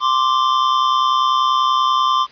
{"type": "tone pair together", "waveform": "square", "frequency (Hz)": [1044.4, 1174.7], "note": ["C6", "D6"], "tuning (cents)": [-3, 0], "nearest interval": "major second", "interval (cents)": 203, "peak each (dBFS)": -17, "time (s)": [0, 2.27], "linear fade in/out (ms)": 50, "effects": ["white hiss -44 dBFS RMS until 2.31 s", "resampled to 11025 Hz"]}